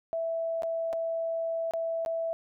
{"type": "tone with dropouts", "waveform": "sine", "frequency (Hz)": 659.3, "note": "E5", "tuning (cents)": 0, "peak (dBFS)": -28, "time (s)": [0.13, 2.33], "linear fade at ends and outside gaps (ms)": 0, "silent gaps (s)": [[0.622, 0.633], [0.929, 0.933], [1.71, 1.736], [2.05, 2.061]], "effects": []}